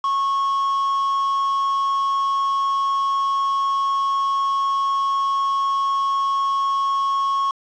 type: tone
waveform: triangle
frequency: 1098 Hz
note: C#6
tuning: 17 cents flat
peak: -16 dBFS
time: 0.04-7.51 s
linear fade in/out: 2 ms
effects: resampled to 16000 Hz + 7-bit